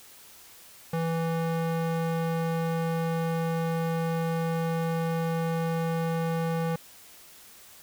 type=tone with band-pass filter; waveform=square; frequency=164.81 Hz; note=E3; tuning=in tune; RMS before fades=-28 dBFS; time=0.93-6.76 s; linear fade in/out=5 ms; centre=550 Hz; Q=0.5; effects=white hiss -51 dBFS RMS until 7.82 s